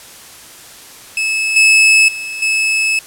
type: tone with level steps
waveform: 40% pulse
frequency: 2600 Hz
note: E7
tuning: 24 cents flat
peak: -13 / -5 / -21 / -11 dBFS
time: 1.17-2.99 s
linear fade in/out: 2 ms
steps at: 1.56 / 2.08 / 2.42 s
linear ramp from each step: 5 ms
effects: white hiss -37 dBFS RMS until 3.06 s + low-pass 12000 Hz 12 dB/octave